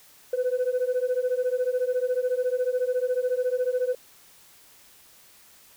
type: beating tone pair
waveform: sine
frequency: 495.3 / 509.3 Hz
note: B4 / C5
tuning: +5 / -47 cents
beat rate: 14 Hz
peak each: -24 dBFS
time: 0.33-3.95 s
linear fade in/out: 5 ms
effects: tanh soft clip ceiling -19 dBFS + white hiss -54 dBFS RMS until 5.76 s